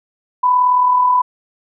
sine tone with amplitude modulation, 996 Hz, B5, 14 cents sharp, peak -8 dBFS, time 0.43-1.22 s, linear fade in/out 10 ms, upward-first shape sine, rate 38.8 Hz, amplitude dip 40%, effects none

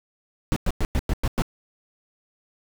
brown noise bursts, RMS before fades -21 dBFS, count 7, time 0.52-1.421 s, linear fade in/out 0 ms, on 43 ms, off 100 ms, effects none

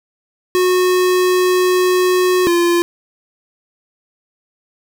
square tone pair in turn, 365.3 / 345.4 Hz, F#4 / F4, -22 / -19 cents, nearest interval minor second, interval 97 cents, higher first, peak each -12 dBFS, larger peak neither, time 0.55-2.47 / 2.47-2.82 s, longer first, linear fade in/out 0 ms, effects none

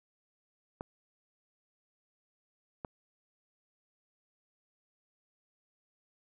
clicks, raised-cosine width 1 ms, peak -24 dBFS, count 2, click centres 0.809 / 2.848 s, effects none

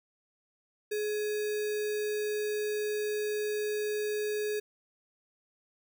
sine tone with sample-and-hold, 421.9 Hz, G#4, 27 cents sharp, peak -29 dBFS, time 0.91-4.6 s, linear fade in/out 10 ms, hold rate 2100 Hz, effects none

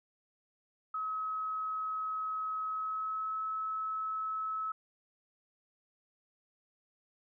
sine tone with pitch glide, 1280 to 1295.6 Hz, D#6 to E6, +49 to -30 cents, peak -33 dBFS, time 0.94-4.72 s, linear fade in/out 5 ms, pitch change +21 cents, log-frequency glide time 2.67-3.42 s, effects none

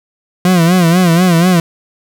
40% pulse tone with vibrato, 174.61 Hz, F3, in tune, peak -6 dBFS, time 0.45-1.6 s, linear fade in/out 2 ms, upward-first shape sine, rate 4.1 Hz, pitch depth 110 cents each way, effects none

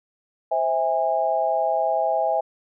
sine chord, C augmented, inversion none, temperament just, 523.3 / 654.1 / 817.6 Hz, C5 / E5 / G#5, 0 / -14 / -27 cents, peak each -27 / -22 / -23 dBFS, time 0.51-2.41 s, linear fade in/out 10 ms, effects none

